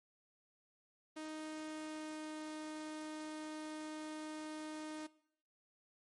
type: tone with pitch glide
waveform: sawtooth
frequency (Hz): 311.1 to 308.8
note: D#4 to D#4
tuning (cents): 0 to -13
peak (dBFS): -40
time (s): 1.16-5.07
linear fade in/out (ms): 10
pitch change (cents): -13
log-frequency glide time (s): 1.32-2.43
effects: noise-tail reverb RT60 0.7 s tail -20 dB re dry + MP3 48 kbps